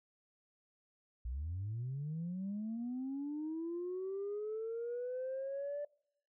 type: linear sweep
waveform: sine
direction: up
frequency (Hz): 55.5 to 587.3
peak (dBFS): -36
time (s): 1.25-5.85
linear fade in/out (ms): 5
effects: noise-tail reverb RT60 0.7 s tail -24 dB re dry + tanh soft clip ceiling -34 dBFS